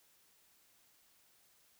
silence, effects white hiss -69 dBFS RMS until 1.79 s

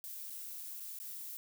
violet noise with dropouts, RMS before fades -45 dBFS, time 0.04-1.37 s, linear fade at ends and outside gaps 0 ms, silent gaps 0.299-0.304 / 0.799-0.804 / 0.988-1 s, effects none

